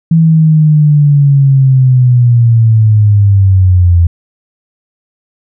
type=linear sweep; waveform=sine; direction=down; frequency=164.81 to 84.2 Hz; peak=-3 dBFS; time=0.11-4.07 s; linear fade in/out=5 ms; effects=none